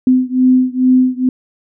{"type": "beating tone pair", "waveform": "sine", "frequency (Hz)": [254.5, 256.8], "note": ["C4", "C4"], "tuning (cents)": [-48, -32], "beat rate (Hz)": 2.3, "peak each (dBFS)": [-11, -12], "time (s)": [0.07, 1.29], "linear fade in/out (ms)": 2, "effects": []}